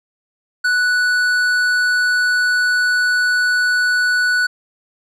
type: tone with tanh clipping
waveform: sine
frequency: 1480 Hz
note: F#6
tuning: in tune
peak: -15 dBFS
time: 0.64-4.47 s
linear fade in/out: 10 ms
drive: 11 dB
effects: none